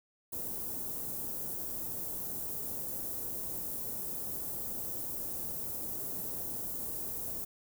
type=band-stop noise; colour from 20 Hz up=white; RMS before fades=-38 dBFS; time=0.32-7.45 s; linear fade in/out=10 ms; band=500 to 14000 Hz; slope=12 dB/octave; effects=none